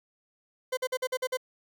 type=tone bursts; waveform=40% pulse; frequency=512 Hz; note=C5; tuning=38 cents flat; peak=-26 dBFS; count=7; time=0.72-1.372 s; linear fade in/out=10 ms; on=52 ms; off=48 ms; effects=none